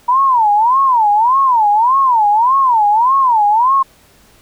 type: tone with vibrato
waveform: sine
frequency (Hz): 948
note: A#5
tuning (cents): +29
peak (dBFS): -8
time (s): 0.08-3.83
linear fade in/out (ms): 10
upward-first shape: sine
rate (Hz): 1.7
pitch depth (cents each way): 250
effects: pink hiss -48 dBFS RMS until 4.41 s